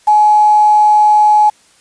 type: tone with quantisation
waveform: sine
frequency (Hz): 845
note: G#5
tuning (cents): +30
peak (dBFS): -5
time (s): 0.07-1.5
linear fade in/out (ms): 10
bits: 5
effects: white hiss -49 dBFS RMS until 1.8 s + resampled to 22050 Hz